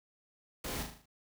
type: noise with echo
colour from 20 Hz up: pink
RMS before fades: -39 dBFS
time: 0.64-0.83 s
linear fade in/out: 5 ms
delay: 38 ms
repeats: 6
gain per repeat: -5 dB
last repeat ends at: 1.058 s
effects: none